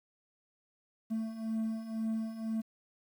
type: beating tone pair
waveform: triangle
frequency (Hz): 220.9 / 222.9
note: A3 / A3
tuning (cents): +7 / +23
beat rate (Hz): 2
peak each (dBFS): -37 / -32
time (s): 1.1-2.62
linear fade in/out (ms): 20
effects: 10-bit